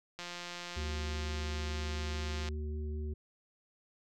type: click train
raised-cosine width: 0.2 ms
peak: -25 dBFS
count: 403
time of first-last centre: 0.19-2.487 s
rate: 175 Hz
type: harmonic tone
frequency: 75.4 Hz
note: D2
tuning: 46 cents sharp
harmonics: 1 / 3 / 5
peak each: -35 / -47 / -46 dBFS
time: 0.76-3.14 s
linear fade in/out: 10 ms
effects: none